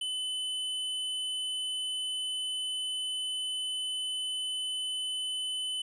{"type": "tone", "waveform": "square", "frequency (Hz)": 3020, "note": "F#7", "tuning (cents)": 35, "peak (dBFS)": -32, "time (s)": [0.01, 5.82], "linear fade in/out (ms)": 5, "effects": ["resampled to 22050 Hz"]}